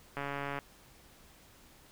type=click train; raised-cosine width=0.5 ms; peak=-22 dBFS; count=60; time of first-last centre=0.17-0.588 s; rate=141 Hz; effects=pink hiss -59 dBFS RMS until 1.91 s